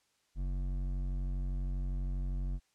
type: tone with hard clipping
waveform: triangle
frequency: 46.25 Hz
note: F#1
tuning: in tune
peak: -34 dBFS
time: 0.35-2.6 s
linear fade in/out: 50 ms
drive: 14 dB
effects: white hiss -74 dBFS RMS until 2.74 s + low-pass 8000 Hz 12 dB/octave